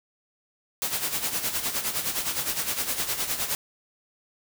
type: noise with tremolo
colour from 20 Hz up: white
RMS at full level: -26 dBFS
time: 0.82-3.55 s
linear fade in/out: 0 ms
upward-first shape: sine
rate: 9.7 Hz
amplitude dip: 65%
effects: none